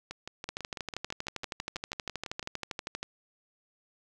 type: two click trains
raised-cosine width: 0.2 ms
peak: -17 / -21 dBFS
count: 33 / 15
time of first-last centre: 0.49-3.03 / 0.11-2.428 s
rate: 12.6 / 6.04 Hz
effects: none